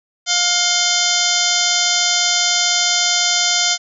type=harmonic tone with a mistuned harmonic; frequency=709 Hz; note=F5; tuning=26 cents sharp; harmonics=1 / 2 / 3 / 4 / 5 / 6 / 7 / 8 / 9 / 10; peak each=-26 / -25 / -23 / -22 / -22 / -25 / -21 / -24 / -22 / -24 dBFS; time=0.26-3.78 s; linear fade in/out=50 ms; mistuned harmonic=4; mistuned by=+150 cents; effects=none